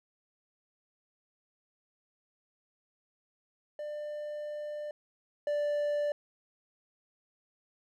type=tone pair in turn; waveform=triangle; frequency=596 / 587.1 Hz; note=D5 / D5; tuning=+25 / -1 cents; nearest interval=unison; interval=26 cents; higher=first; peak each=-34 / -26 dBFS; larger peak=second; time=3.79-4.91 / 5.47-6.12 s; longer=first; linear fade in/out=2 ms; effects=none